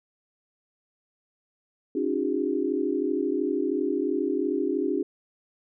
sine tone cluster, 275.4 / 308.1 / 361.3 / 404.2 Hz, C#4 / D#4 / F#4 / G#4, -11 / -17 / -41 / -47 cents, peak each -29 dBFS, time 1.95-5.03 s, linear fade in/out 5 ms, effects none

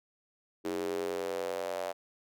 square tone with high-pass filter sweep, 45.11 Hz, F#1, 43 cents flat, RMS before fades -35 dBFS, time 0.64-1.93 s, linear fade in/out 20 ms, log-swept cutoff 350 to 620 Hz, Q 4.9, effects none

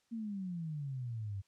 sine exponential sweep, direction down, 234.8 to 95.1 Hz, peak -37 dBFS, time 0.11-1.42 s, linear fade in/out 20 ms, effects white hiss -75 dBFS RMS until 1.47 s + low-pass 7000 Hz 12 dB/octave

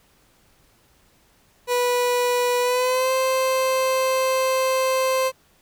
30% pulse tone with pitch glide, 490.4 to 522.6 Hz, B4 to C5, -12 to -2 cents, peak -16 dBFS, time 1.67-5.32 s, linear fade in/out 50 ms, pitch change +110 cents, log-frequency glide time 2.61-3.12 s, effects pink hiss -59 dBFS RMS until 5.61 s

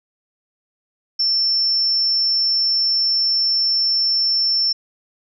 sine tone, 5380 Hz, E8, 34 cents sharp, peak -15 dBFS, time 1.19-4.73 s, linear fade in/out 10 ms, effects none

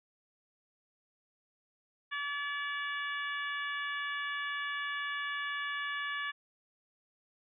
harmonic tone, 574 Hz, D5, 40 cents flat, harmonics 2 / 3 / 4 / 5 / 6, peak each -40 / -36 / -44 / -45 / -46 dBFS, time 2.11-6.32 s, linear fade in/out 20 ms, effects none

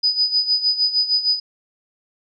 sine tone with tremolo, 4978 Hz, D#8, in tune, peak -13 dBFS, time 0.03-1.4 s, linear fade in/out 10 ms, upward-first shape sine, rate 6.5 Hz, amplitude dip 75%, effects none

